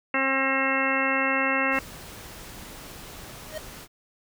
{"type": "harmonic tone", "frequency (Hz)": 268, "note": "C4", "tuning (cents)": 42, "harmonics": [1, 2, 3, 4, 5, 6, 7, 8, 10], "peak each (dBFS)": [-30, -30, -34, -31, -31, -32, -29, -29, -29], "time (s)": [0.14, 1.79], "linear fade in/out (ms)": 2}
{"type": "noise", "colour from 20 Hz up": "pink", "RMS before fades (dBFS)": -42, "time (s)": [1.71, 3.88], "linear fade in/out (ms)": 50}
{"type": "tone with exponential growth", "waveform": "square", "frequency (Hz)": 622.3, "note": "D#5", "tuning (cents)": 0, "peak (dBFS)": -29, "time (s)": [3.44, 3.58], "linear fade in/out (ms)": 5, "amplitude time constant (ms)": 29}
{"effects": []}